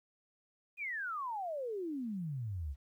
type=exponential sweep; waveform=sine; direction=down; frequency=2527 to 64.1 Hz; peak=-36 dBFS; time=0.77-2.76 s; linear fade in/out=50 ms; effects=12-bit